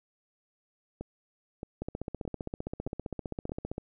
two click trains, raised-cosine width 2 ms, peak -21 / -24 dBFS, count 31 / 5, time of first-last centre 1.82-3.781 / 1.01-3.494 s, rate 15.3 / 1.61 Hz, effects none

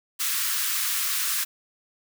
white high-pass noise, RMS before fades -26 dBFS, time 0.19-1.45 s, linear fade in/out 20 ms, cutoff 1100 Hz, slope 48 dB/octave, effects none

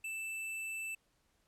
square tone, 2648 Hz, E7, 7 cents sharp, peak -39 dBFS, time 0.04-0.95 s, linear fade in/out 5 ms, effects pink hiss -75 dBFS RMS until 1.47 s + low-pass 12000 Hz 12 dB/octave

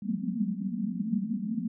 white band-pass noise, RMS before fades -31 dBFS, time 0.02-1.68 s, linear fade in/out 5 ms, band 180 to 240 Hz, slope 96 dB/octave, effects none

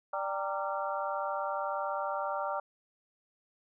harmonic tone with a mistuned harmonic, 196 Hz, G3, in tune, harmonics 3 / 4 / 5 / 6 / 7, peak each -36 / -37 / -38 / -39 / -39 dBFS, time 0.13-2.6 s, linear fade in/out 5 ms, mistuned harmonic 5, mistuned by -99 cents, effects none

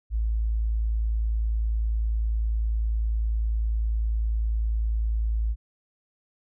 sine tone, 55 Hz, A1, in tune, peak -22 dBFS, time 0.1-5.56 s, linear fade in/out 50 ms, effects none

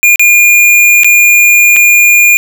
square tone with dropouts, 2420 Hz, D#7, 49 cents flat, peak -3 dBFS, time 0.03-2.37 s, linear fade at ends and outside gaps 0 ms, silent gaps 0.158-0.195 / 1.034-1.045 / 1.762-1.766 s, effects none

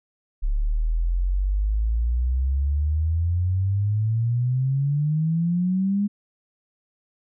sine exponential sweep, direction up, 34.71 to 206.9 Hz, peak -19 dBFS, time 0.42-6.08 s, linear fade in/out 20 ms, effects none

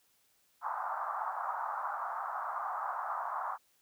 white band-pass noise, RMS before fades -37 dBFS, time 0.61-3.58 s, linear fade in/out 50 ms, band 720 to 1300 Hz, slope 48 dB/octave, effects white hiss -71 dBFS RMS until 3.81 s

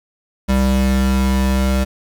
square tone pair together, 65.51 / 196.3 Hz, C2 / G3, +3 / +3 cents, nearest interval octave + perfect fifth, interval 1900 cents, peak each -16 / -19 dBFS, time 0.48-1.85 s, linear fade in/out 20 ms, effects 9-bit

